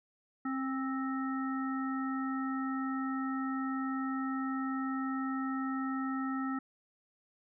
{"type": "harmonic tone with a mistuned harmonic", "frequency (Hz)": 265.9, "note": "C4", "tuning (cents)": 28, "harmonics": [1, 3, 5, 7], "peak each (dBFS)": [-33, -45, -39, -46], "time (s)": [0.45, 6.59], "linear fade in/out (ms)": 5, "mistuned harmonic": 5, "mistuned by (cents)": -22, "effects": []}